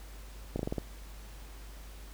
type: slowing click train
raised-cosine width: 2 ms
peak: -19 dBFS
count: 6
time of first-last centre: 0.56-0.782 s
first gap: 33 ms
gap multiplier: 1.15
effects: added 50 Hz sine -45 dBFS peak until 2.13 s + pink hiss -54 dBFS RMS until 2.13 s